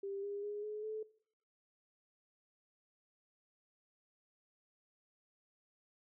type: tone with pitch steps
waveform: sine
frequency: 395.5 / 404.7 / 414.2 / 423.9 / 433.8 Hz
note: G4 / G#4 / G#4 / G#4 / A4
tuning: +15 / -45 / -5 / +35 / -25 cents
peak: -39 dBFS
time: 0.03-1.03 s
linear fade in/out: 5 ms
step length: 200 ms
effects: noise-tail reverb RT60 0.6 s tail -20 dB re dry